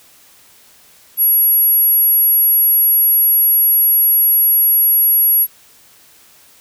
sine tone, 11390 Hz, F9, 33 cents sharp, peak -7 dBFS, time 1.17-5.47 s, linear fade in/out 50 ms, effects tanh soft clip ceiling -7 dBFS + white hiss -47 dBFS RMS until 6.6 s

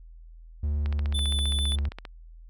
triangle tone with pitch glide, 73.42 to 71.29 Hz, D2 to C#2, 0 to +49 cents, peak -22 dBFS, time 0.63-1.89 s, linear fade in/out 5 ms, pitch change -51 cents, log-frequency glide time 0.76-1.57 s
click train, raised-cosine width 0.3 ms, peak -22 dBFS, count 19, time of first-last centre 0.86-2.052 s, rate 15.1 Hz
square tone with vibrato, 3500 Hz, A7, 10 cents flat, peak -29 dBFS, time 1.14-1.76 s, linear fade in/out 10 ms, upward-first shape triangle, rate 6.7 Hz, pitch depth 13 cents each way
effects added 41 Hz sine -44 dBFS peak until 2.49 s

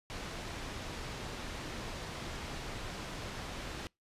pink low-pass noise, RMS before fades -42 dBFS, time 0.1-3.87 s, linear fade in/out 0 ms, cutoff 5500 Hz, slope 12 dB/octave, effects noise-tail reverb RT60 0.2 s tail -26 dB re dry + resampled to 32000 Hz

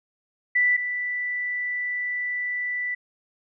sine tone pair in turn, 1975.5 / 1975.5 Hz, B6 / B6, 0 / 0 cents, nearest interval unison, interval 0 cents, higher neither, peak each -17 / -25 dBFS, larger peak first, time 0.55-0.77 / 0.77-2.95 s, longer second, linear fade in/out 10 ms, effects none

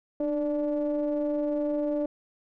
triangle ring-modulated tone, 143.9 Hz, D3, 35 cents flat, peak -20 dBFS, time 0.2-2.06 s, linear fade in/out 5 ms, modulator 443 Hz, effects none

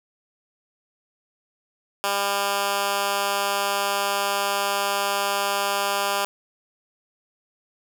10% pulse tone with high-pass filter, 200 Hz, G3, 35 cents sharp, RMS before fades -24 dBFS, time 2.04-6.25 s, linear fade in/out 0 ms, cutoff 680 Hz, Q 0.62, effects none

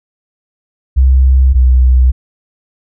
sine tone pair in turn, 65.41 / 63.29 Hz, C2 / B1, 0 / +43 cents, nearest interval minor second, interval 57 cents, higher first, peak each -4 dBFS, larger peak neither, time 0.96-1.54 / 1.54-2.12 s, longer neither, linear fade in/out 20 ms, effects none

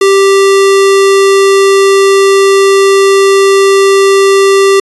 square tone, 392 Hz, G4, in tune, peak -4 dBFS, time 0.01-4.8 s, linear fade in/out 5 ms, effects resampled to 24000 Hz

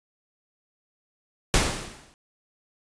pink noise with exponential decay, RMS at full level -18 dBFS, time 1.54-2.14 s, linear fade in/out 0 ms, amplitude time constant 130 ms, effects resampled to 22050 Hz

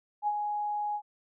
sine tone with ADSR envelope, 833 Hz, G#5, 5 cents sharp, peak -24 dBFS, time 0.22-1.02 s, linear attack 53 ms, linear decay 46 ms, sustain -5 dB, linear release 69 ms, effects none

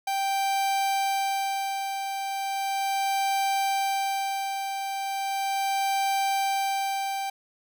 45% pulse tone with tremolo, 784 Hz, G5, in tune, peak -23 dBFS, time 0.07-7.3 s, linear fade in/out 5 ms, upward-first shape sine, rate 0.37 Hz, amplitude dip 50%, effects none

